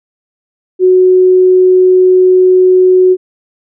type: tone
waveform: sine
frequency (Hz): 369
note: F#4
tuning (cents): -5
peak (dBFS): -3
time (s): 0.79-3.17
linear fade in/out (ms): 50
effects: none